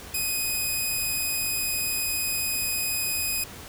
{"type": "tone", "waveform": "5% pulse", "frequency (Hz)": 2503, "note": "D#7", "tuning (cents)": 10, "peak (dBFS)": -16, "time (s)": [0.14, 3.44], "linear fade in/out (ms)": 5, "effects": ["added 81 Hz sine -49 dBFS peak until 3.68 s", "pink hiss -42 dBFS RMS until 3.68 s"]}